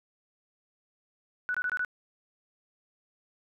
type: tone bursts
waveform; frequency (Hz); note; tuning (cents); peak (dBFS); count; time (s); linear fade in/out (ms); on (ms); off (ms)
sine; 1480; F#6; 0; -27; 5; 1.49-1.848; 0; 54; 22
effects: none